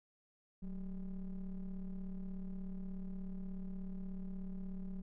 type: ring-modulated tone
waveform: triangle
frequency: 102.6 Hz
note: G#2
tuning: 21 cents flat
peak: -35 dBFS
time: 0.62-5.02 s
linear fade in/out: 10 ms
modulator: 84.3 Hz
effects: none